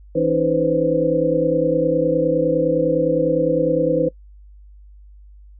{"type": "tone cluster", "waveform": "sine", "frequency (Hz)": [162.1, 276.8, 314.1, 497.2, 527], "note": ["E3", "C#4", "D#4", "B4", "C5"], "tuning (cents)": [-29, -2, 16, 12, 12], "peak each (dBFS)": [-25, -26, -22, -18, -21], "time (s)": [0.15, 4.09], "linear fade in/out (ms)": 10, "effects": ["noise-tail reverb RT60 0.1 s tail -22 dB re dry", "added 50 Hz sine -41 dBFS peak until 5.59 s"]}